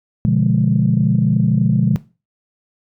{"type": "chord", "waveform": "sine", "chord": "B diminished seventh", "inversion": "none", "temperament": "equal", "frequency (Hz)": [123.47, 146.83, 174.61, 207.7], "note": ["B2", "D3", "F3", "Ab3"], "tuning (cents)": [0, 0, 0, 0], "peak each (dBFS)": -17, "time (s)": [0.25, 1.96], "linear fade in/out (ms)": 0, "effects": ["noise-tail reverb RT60 0.3 s tail -17 dB re dry", "tanh soft clip ceiling -3 dBFS"]}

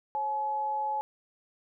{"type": "tone pair together", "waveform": "sine", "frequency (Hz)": [542.6, 852], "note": ["C#5", "G#5"], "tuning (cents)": [-37, 44], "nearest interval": "minor sixth", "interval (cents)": 781, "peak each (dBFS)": [-40, -28], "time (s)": [0.15, 1.01], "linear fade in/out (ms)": 0, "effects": []}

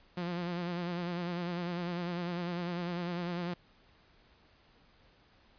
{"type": "tone with vibrato", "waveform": "sawtooth", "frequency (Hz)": 174.61, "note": "F3", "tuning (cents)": 0, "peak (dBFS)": -30, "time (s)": [0.17, 3.54], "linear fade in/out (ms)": 5, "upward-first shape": "sine", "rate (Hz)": 10, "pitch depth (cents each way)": 48, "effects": ["pink hiss -64 dBFS RMS until 5.58 s", "resampled to 11025 Hz"]}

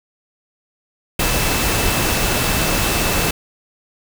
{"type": "tone in noise", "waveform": "sine", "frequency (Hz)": 2637, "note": "E7", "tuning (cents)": 0, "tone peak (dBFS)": -28, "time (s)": [1.19, 3.31], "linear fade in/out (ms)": 5, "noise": "pink", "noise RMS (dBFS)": -18, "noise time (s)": [1.19, 3.31], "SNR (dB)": -13, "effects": []}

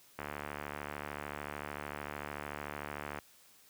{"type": "click train", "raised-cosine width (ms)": 0.5, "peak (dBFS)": -24, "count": 221, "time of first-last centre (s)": [0.19, 3.187], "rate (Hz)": 73.4, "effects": ["white hiss -62 dBFS RMS until 3.69 s", "high-pass 60 Hz 12 dB/octave"]}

